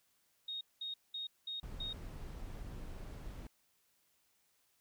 sine tone bursts, 3729 Hz, A#7, in tune, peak -39 dBFS, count 5, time 0.48-1.93 s, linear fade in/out 5 ms, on 130 ms, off 200 ms
brown noise, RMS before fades -46 dBFS, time 1.63-3.47 s, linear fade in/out 2 ms
effects white hiss -75 dBFS RMS until 4.8 s

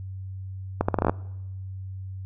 accelerating click train, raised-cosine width 1 ms, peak -7 dBFS, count 9, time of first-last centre 0.81-1.096 s, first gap 75 ms, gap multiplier 0.77, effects noise-tail reverb RT60 1.0 s tail -23 dB re dry + added 95 Hz sine -33 dBFS peak until 2.25 s

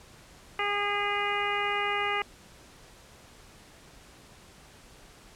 harmonic tone, 408.4 Hz, G#4, 29 cents flat, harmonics 1 / 2 / 3 / 4 / 5 / 6 / 7, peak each -35 / -33 / -32 / -38 / -32 / -36 / -37 dBFS, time 0.59-2.22 s, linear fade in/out 2 ms, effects pink hiss -53 dBFS RMS until 5.35 s + low-pass 10000 Hz 12 dB/octave

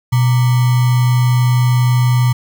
sine tone with sample-and-hold, 123.8 Hz, B2, 5 cents sharp, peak -9 dBFS, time 0.12-2.33 s, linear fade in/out 10 ms, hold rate 1050 Hz, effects none

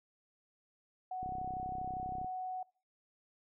sine tone, 742 Hz, F#5, 5 cents sharp, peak -37 dBFS, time 1.11-2.63 s, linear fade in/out 5 ms
click train, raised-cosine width 3 ms, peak -34 dBFS, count 34, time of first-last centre 1.23-2.245 s, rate 32.5 Hz
effects noise-tail reverb RT60 0.4 s tail -23 dB re dry

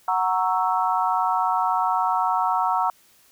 sine chord, F# dominant seventh, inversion none, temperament equal, 740 / 932.3 / 1108.7 / 1318.5 Hz, F#5 / A#5 / C#6 / E6, 0 / 0 / 0 / 0 cents, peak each -24 / -23 / -27 / -26 dBFS, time 0.08-2.9 s, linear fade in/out 2 ms, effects white hiss -57 dBFS RMS until 3.31 s

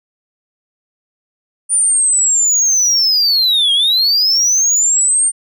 sine linear two-way sweep, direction down then up, 9397 to 3203 to 8900 Hz, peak -7 dBFS, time 1.69-5.32 s, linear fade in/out 50 ms, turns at 3.73 s, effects tanh soft clip ceiling -9 dBFS

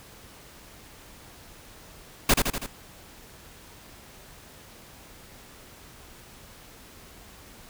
pink noise with echo, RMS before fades -18 dBFS, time 2.29-2.34 s, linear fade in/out 5 ms, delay 81 ms, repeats 4, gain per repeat -4 dB, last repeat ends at 2.664 s, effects pink hiss -49 dBFS RMS until 7.69 s

